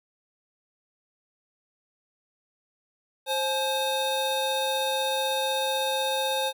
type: tone cluster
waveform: square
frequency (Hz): 529 / 853 / 3687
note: C5 / G#5 / A#7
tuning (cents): +19 / +46 / -20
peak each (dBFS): -29 / -30 / -31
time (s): 3.26-6.53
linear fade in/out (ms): 50
effects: none